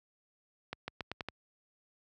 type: accelerating click train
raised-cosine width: 0.3 ms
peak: -21 dBFS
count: 6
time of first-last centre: 0.73-1.286 s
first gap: 150 ms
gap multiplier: 0.85
effects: high-pass 60 Hz 12 dB/octave